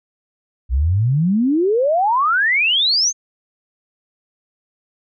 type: exponential sweep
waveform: sine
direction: up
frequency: 58.5 to 6540 Hz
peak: -13 dBFS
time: 0.69-3.13 s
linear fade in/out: 50 ms
effects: none